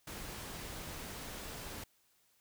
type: noise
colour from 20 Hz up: pink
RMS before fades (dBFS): -45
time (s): 0.07-1.84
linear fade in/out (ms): 5
effects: white hiss -72 dBFS RMS until 2.4 s